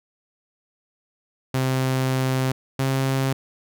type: tone pair in turn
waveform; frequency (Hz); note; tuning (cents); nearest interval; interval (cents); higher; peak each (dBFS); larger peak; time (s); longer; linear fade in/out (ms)
sawtooth; 130.81 / 133.87; C3 / C3; 0 / +40; unison; 40; second; -16; neither; 1.54-2.52 / 2.79-3.33; first; 5
effects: none